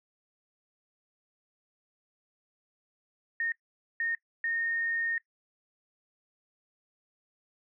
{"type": "tone bursts at uneven times", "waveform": "sine", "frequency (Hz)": 1841, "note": "A#6", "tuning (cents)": -22, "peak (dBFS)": -28, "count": 3, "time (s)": [[3.4, 3.52], [4, 4.15], [4.44, 5.18]], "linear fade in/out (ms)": 2, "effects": ["noise-tail reverb RT60 0.1 s tail -20 dB re dry"]}